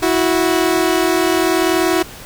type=tone pair together; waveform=sawtooth; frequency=327.5 / 368.1 Hz; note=E4 / F#4; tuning=-11 / -9 cents; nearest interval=major second; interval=202 cents; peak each=-12 dBFS; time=0.02-2.03 s; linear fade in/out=10 ms; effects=pink hiss -35 dBFS RMS until 2.25 s